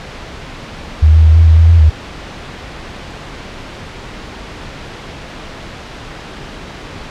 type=tone with pitch steps; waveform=sine; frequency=77.4 / 79.6 / 79.1 / 82.1 / 80.3 / 81.8 / 83.8 / 77.9 Hz; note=D#2 / D#2 / D#2 / E2 / E2 / E2 / E2 / D#2; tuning=-9 / +40 / +29 / -6 / -45 / -13 / +29 / +3 cents; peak=-3 dBFS; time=1.02-1.9 s; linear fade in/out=10 ms; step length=110 ms; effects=pink hiss -29 dBFS RMS until 7.1 s + low-pass 4000 Hz 12 dB/octave